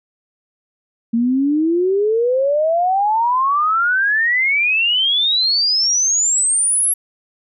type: exponential sweep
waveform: sine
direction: up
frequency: 226.4 to 11350 Hz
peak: -13 dBFS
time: 1.13-6.94 s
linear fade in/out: 10 ms
effects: none